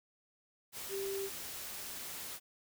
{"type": "tone in noise", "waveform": "sine", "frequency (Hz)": 392, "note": "G4", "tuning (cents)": 0, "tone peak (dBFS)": -36, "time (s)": [0.89, 1.3], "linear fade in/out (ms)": 50, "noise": "white", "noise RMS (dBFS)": -44, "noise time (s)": [0.72, 2.4], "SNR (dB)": 5, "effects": []}